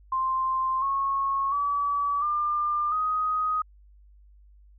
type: tone with pitch steps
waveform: sine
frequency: 1048 / 1095.7 / 1145.5 / 1197.6 / 1252.1 Hz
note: C6 / C#6 / D6 / D6 / D#6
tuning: +2 / -20 / -44 / +33 / +11 cents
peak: -23 dBFS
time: 0.12-3.62 s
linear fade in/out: 5 ms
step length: 700 ms
effects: added 50 Hz sine -51 dBFS peak until 4.78 s